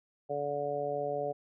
harmonic tone, 144.3 Hz, D3, 30 cents flat, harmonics 1 / 2 / 3 / 4 / 5, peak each -45 / -46 / -36 / -34 / -37 dBFS, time 0.29-1.33 s, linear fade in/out 20 ms, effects none

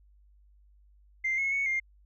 sine tone with pitch steps, 2090 / 2179 / 2216 / 2114 Hz, C7 / C#7 / C#7 / C7, -2 / -30 / -1 / +17 cents, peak -25 dBFS, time 1.24-1.8 s, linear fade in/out 10 ms, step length 140 ms, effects tanh soft clip ceiling -22 dBFS + added 50 Hz sine -57 dBFS peak until 2.05 s

